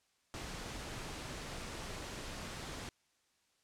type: noise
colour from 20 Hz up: pink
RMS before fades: -44 dBFS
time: 0.34-2.89 s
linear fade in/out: 0 ms
effects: white hiss -75 dBFS RMS until 3.63 s + low-pass 8000 Hz 12 dB/octave